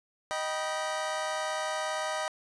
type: chord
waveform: 25% pulse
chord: Eb augmented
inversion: none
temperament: just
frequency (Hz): 622.3 / 777.8 / 972.3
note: Eb5 / G5 / B5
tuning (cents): 0 / -14 / -27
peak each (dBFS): -29 / -33 / -33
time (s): 0.31-2.28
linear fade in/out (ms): 0
effects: resampled to 22050 Hz + 9-bit